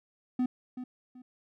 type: tone with echo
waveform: triangle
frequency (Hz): 251.6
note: B3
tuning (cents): +32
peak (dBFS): -23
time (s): 0.39-0.46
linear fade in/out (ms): 5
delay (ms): 380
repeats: 2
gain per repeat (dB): -11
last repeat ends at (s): 1.22
effects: none